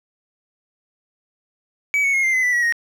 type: tone with pitch steps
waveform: triangle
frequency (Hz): 2281 / 2217 / 2155 / 2095 / 2037 / 1980 / 1924.7 / 1871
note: C#7 / C#7 / C#7 / C7 / C7 / B6 / B6 / A#6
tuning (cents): +49 / 0 / -49 / +2 / -47 / +4 / -45 / +6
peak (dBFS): -14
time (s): 1.94-2.724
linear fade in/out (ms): 0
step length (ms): 98
effects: none